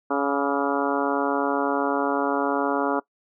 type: harmonic tone with a mistuned harmonic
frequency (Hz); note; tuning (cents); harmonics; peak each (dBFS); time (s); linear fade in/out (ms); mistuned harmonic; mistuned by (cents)
140.5; C#3; +24; 2 / 3 / 4 / 5 / 6 / 7 / 8 / 9 / 10; -26 / -28 / -29 / -30 / -31 / -31 / -32 / -33 / -33; 0.1-3; 10; 8; +49
effects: noise-tail reverb RT60 0.1 s tail -21 dB re dry